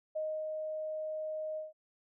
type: tone with ADSR envelope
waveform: sine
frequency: 622.3 Hz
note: D#5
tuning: in tune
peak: -32 dBFS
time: 0.15-1.73 s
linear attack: 14 ms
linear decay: 280 ms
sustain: -3 dB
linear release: 160 ms
effects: none